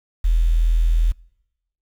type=tone with quantisation; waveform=sine; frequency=41.2 Hz; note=E1; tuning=in tune; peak=-13 dBFS; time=0.24-1.12 s; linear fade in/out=10 ms; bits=7; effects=noise-tail reverb RT60 1.0 s tail -26 dB re dry